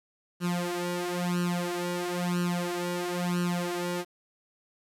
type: tone with flanger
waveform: sawtooth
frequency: 176.3 Hz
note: F3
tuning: 17 cents sharp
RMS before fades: -30 dBFS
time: 0.4-4.05 s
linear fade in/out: 50 ms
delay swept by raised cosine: 0.69 to 3.59 ms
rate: 1 Hz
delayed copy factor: +0.95
effects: resampled to 32000 Hz + 9-bit